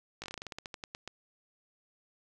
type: slowing click train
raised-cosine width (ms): 0.2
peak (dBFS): -23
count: 16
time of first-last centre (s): 0.22-1.076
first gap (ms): 18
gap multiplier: 1.15
effects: none